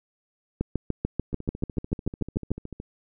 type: two click trains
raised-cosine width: 3 ms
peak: -23 / -12 dBFS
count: 21 / 14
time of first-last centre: 1.33-2.801 / 0.61-2.516 s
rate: 13.6 / 6.82 Hz
effects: none